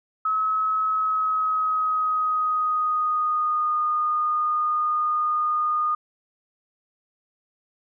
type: tone with pitch glide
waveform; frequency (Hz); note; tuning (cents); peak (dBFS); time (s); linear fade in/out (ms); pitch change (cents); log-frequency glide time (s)
sine; 1285 to 1225.6; E6 to D#6; -45 to -27; -20; 0.25-5.95; 5; -82; 0.87-3.78
effects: none